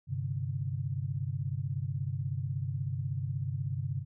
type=chord; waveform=sine; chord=G suspended fourth; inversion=none; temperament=equal with one note detuned; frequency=98 / 130.44 / 146.83 Hz; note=G2 / C3 / D3; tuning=0 / -5 / 0 cents; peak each=-36 / -34 / -37 dBFS; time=0.07-4.05 s; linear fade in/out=50 ms; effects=none